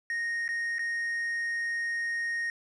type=tone with dropouts; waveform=triangle; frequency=1861 Hz; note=A#6; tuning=3 cents flat; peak=-27 dBFS; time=0.1-2.5 s; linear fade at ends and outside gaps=1 ms; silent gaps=0.479-0.489 / 0.784-0.792 s; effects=resampled to 24000 Hz + 10-bit